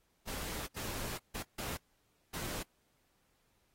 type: noise bursts at uneven times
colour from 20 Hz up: pink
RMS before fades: -41 dBFS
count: 5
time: 0.27-0.67 / 0.76-1.18 / 1.34-1.43 / 1.58-1.77 / 2.33-2.63 s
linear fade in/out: 10 ms
effects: pink hiss -75 dBFS RMS until 3.74 s + AAC 48 kbps